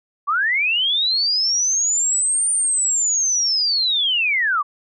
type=linear two-way sweep; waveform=sine; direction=up then down; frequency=1100 to 9090 to 1100 Hz; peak=-16 dBFS; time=0.27-4.63 s; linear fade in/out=20 ms; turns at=2.51 s; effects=none